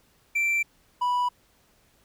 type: tone pair in turn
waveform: triangle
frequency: 2346 / 983.7 Hz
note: D7 / B5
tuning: -2 / -7 cents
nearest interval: octave + minor third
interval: 1505 cents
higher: first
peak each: -20 dBFS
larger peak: neither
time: 0.35-0.63 / 1.01-1.29 s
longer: neither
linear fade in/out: 10 ms
effects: pink hiss -63 dBFS RMS until 2.04 s